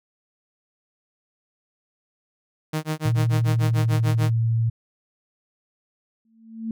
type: tone with tremolo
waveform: sawtooth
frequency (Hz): 155.56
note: D#3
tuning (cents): 0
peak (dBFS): -18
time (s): 2.73-4.31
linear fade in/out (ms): 5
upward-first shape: sine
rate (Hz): 6.8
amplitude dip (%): 100
type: tone with pitch glide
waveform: sine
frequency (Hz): 116.54 to 114.14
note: A#2 to A#2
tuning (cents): 0 to -36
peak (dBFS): -18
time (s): 3.05-4.7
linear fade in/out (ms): 10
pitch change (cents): -36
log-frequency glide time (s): 3.28-3.91
type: tone with exponential growth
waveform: sine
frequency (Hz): 224.5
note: A3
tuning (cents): +35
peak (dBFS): -23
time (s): 6.25-6.71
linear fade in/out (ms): 2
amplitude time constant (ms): 100
effects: none